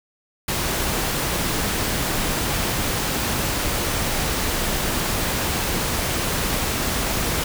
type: noise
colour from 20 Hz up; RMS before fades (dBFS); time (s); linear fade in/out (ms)
pink; -23; 0.48-7.44; 5
effects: none